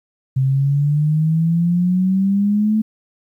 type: exponential sweep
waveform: sine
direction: up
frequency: 130.81 to 219.3 Hz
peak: -13 dBFS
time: 0.36-2.82 s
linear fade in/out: 10 ms
effects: 9-bit

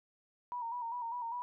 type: tone with vibrato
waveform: sine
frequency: 949 Hz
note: A#5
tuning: 31 cents sharp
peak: -36 dBFS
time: 0.52-1.42 s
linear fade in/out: 0 ms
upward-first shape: square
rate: 5 Hz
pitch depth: 50 cents each way
effects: none

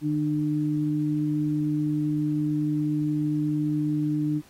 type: tone pair together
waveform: sine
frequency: 151.2 / 300.8 Hz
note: D#3 / D4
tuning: -49 / +42 cents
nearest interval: octave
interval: 1191 cents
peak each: -27 / -24 dBFS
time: 0.01-4.42 s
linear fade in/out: 50 ms
effects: pink hiss -56 dBFS RMS until 4.49 s + AAC 48 kbps

